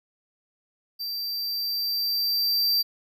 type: tone with level ramp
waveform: square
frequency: 4689 Hz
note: D8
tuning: 4 cents flat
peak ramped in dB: -30 to -20 dBFS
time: 0.99-2.83 s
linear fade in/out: 20 ms
effects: none